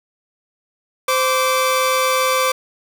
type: tone pair together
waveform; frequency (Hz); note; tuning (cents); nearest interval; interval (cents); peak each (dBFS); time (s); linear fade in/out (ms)
sawtooth; 518.1 / 1163; C5 / D6; -17 / -17; octave + major second; 1400; -14; 1.08-2.52; 5
effects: none